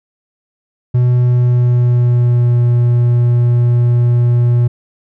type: tone with pitch glide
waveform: triangle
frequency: 123.47 to 120.51 Hz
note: B2 to B2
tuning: 0 to -42 cents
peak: -6 dBFS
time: 0.94-4.68 s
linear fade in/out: 10 ms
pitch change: -42 cents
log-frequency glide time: 1.11-2.61 s
effects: none